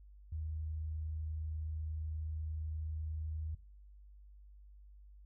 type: tone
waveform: sine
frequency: 78.3 Hz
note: D#2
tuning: 11 cents sharp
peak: -37 dBFS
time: 0.32-3.55 s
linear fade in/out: 5 ms
effects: noise-tail reverb RT60 0.5 s tail -21 dB re dry + added 50 Hz sine -54 dBFS peak until 5.25 s